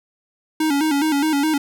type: tone with vibrato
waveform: square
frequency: 297.1 Hz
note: D4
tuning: 20 cents sharp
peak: -17 dBFS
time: 0.6-1.58 s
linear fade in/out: 5 ms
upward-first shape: square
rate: 4.8 Hz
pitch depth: 92 cents each way
effects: none